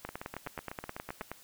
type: two click trains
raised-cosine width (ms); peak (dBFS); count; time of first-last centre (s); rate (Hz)
0.5; -24 / -22; 10 / 13; 0.09-1.215 / 0.05-1.316; 8 / 9.48
effects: white hiss -57 dBFS RMS until 1.43 s